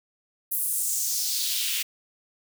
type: noise with high-pass filter sweep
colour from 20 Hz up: white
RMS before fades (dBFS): -27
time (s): 0.51-1.83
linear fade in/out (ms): 10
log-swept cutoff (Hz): 12000 to 2500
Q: 2.2
effects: none